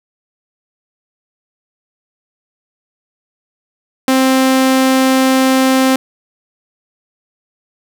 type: tone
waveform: sawtooth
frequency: 262.5 Hz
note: C4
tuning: 6 cents sharp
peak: -5 dBFS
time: 4.08-5.96 s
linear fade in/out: 2 ms
effects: none